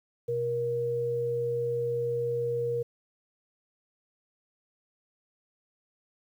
sine tone pair together, 125.3 / 473.1 Hz, B2 / A#4, +25 / +26 cents, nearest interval octave + major seventh, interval 2301 cents, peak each -36 / -27 dBFS, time 0.28-2.83 s, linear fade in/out 10 ms, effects 10-bit

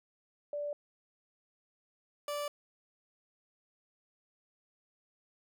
sine / 30% pulse tone pair in turn, 584 / 584 Hz, D5 / D5, -10 / -10 cents, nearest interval unison, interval 0 cents, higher neither, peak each -34 / -32 dBFS, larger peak second, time 0.53-0.73 / 2.28-2.48 s, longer neither, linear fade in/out 2 ms, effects none

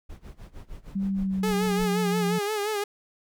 brown noise with tremolo, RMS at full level -39 dBFS, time 0.09-1.85 s, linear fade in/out 10 ms, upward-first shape sine, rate 6.5 Hz, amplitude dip 90%
sine tone with pitch glide, 195.1 to 176.85 Hz, G3 to F3, -8 to +22 cents, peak -24 dBFS, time 0.95-2.39 s, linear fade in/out 10 ms, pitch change -170 cents, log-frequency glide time 1.08-2.24 s
sawtooth tone with vibrato, 419 Hz, G#4, 15 cents sharp, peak -22 dBFS, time 1.43-2.84 s, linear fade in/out 5 ms, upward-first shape sine, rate 5.7 Hz, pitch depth 68 cents each way
effects none

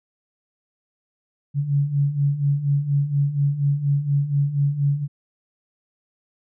sine beating tone pair, 139.5 / 143.7 Hz, C#3 / D3, +11 / -37 cents, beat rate 4.2 Hz, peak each -24 / -19 dBFS, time 1.54-5.08 s, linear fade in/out 50 ms, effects none

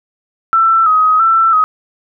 sine tone with vibrato, 1298 Hz, E6, 27 cents flat, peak -7 dBFS, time 0.53-1.64 s, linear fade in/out 0 ms, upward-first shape square, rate 1.5 Hz, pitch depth 49 cents each way, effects none

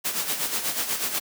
white noise with tremolo, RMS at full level -25 dBFS, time 0.04-1.2 s, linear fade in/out 20 ms, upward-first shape sine, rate 8.2 Hz, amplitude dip 60%, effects high-pass 150 Hz 12 dB/octave

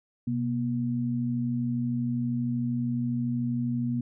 sine tone pair together, 126.87 / 239.5 Hz, B2 / A#3, +47 / +47 cents, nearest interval major seventh, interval 1100 cents, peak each -30 / -27 dBFS, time 0.27-4.01 s, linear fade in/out 5 ms, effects none

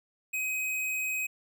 square tone, 2525 Hz, D#7, 25 cents sharp, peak -30 dBFS, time 0.33-1.27 s, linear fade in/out 10 ms, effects none

